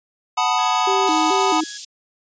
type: chord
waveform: square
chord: B dominant seventh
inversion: second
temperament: equal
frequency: 740 / 880 / 987.8 / 1244.5 Hz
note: F#5 / A5 / B5 / D#6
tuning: 0 / 0 / 0 / 0 cents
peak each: -23 dBFS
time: 0.37-1.61 s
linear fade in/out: 10 ms
type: tone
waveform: 15% pulse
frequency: 1667 Hz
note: G#6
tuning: 6 cents sharp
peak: -28 dBFS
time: 0.58-1.78 s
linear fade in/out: 10 ms
type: tone with vibrato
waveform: sine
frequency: 349.2 Hz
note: F4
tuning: in tune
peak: -20 dBFS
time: 0.87-1.64 s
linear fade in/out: 5 ms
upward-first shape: square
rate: 2.3 Hz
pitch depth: 180 cents each way
type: high-pass noise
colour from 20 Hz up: white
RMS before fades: -29 dBFS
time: 1.07-1.85 s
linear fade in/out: 5 ms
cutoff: 3500 Hz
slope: 24 dB/octave
effects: resampled to 16000 Hz